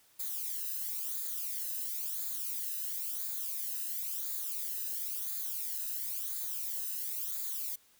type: noise with flanger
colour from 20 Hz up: violet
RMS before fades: -37 dBFS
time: 0.19-7.76 s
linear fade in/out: 10 ms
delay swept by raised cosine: 0.35 to 0.9 ms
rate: 0.97 Hz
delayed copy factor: -0.8
effects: white hiss -65 dBFS RMS until 7.99 s